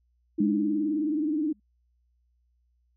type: tone with vibrato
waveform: sine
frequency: 304.9 Hz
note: D#4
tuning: 35 cents flat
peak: -24 dBFS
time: 0.38-1.53 s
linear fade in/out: 10 ms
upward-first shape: triangle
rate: 19 Hz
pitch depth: 120 cents each way
type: tone with exponential decay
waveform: sine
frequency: 207.3 Hz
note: G#3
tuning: 3 cents flat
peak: -21 dBFS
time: 0.4-1.6 s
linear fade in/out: 5 ms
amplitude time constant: 260 ms
effects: added 60 Hz sine -66 dBFS peak until 2.96 s